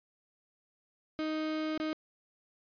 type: tone with dropouts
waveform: 35% pulse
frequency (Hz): 311.6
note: D#4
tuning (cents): +3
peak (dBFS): -30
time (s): 1.19-1.93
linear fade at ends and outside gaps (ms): 0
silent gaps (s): 1.777-1.8
effects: resampled to 11025 Hz